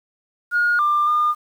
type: tone with pitch steps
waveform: sine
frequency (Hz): 1433 / 1191 / 1211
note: F6 / D6 / D#6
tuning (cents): +44 / +24 / -47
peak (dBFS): -14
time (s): 0.51-1.35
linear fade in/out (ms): 50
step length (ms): 280
effects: tanh soft clip ceiling -11 dBFS + 8-bit